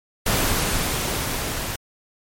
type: noise with level ramp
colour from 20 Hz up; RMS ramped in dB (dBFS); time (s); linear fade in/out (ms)
pink; -20 to -28; 0.26-1.76; 5
effects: MP3 64 kbps